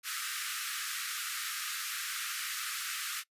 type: high-pass noise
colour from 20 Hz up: pink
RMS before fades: -37 dBFS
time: 0.03-3.24 s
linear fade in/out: 50 ms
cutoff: 1200 Hz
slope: 96 dB/octave
effects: noise-tail reverb RT60 0.1 s tail -22 dB re dry + resampled to 32000 Hz